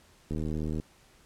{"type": "click train", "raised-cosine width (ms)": 3, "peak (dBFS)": -21, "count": 39, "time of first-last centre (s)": [0.31, 0.799], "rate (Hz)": 77.7, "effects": ["pink hiss -60 dBFS RMS until 1.25 s", "low-pass 11000 Hz 12 dB/octave"]}